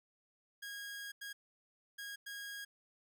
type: tone bursts at uneven times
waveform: sawtooth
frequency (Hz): 1638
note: G#6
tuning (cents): -24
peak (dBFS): -40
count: 4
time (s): 0.62-1.12 / 1.21-1.33 / 1.98-2.16 / 2.26-2.65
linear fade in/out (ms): 10
effects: none